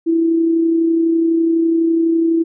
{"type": "tone with amplitude modulation", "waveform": "sine", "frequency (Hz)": 330, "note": "E4", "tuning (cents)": 2, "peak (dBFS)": -10, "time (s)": [0.06, 2.44], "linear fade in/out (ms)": 20, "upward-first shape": "sine", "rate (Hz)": 32, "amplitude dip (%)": 35, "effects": []}